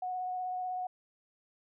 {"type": "tone with vibrato", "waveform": "sine", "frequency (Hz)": 734, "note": "F#5", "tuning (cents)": -14, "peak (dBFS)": -33, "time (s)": [0.02, 0.87], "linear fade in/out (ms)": 5, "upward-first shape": "sine", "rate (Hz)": 16, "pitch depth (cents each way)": 14, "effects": []}